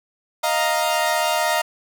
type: chord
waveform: sawtooth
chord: Eb suspended second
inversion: none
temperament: equal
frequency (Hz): 622.3 / 698.5 / 932.3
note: Eb5 / F5 / Bb5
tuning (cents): 0 / 0 / 0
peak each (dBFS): -19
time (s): 0.43-1.62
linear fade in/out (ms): 10
effects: none